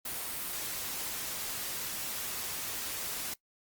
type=noise; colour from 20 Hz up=white; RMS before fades=-37 dBFS; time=0.05-3.34 s; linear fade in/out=5 ms; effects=noise-tail reverb RT60 0.1 s tail -21 dB re dry + Opus 32 kbps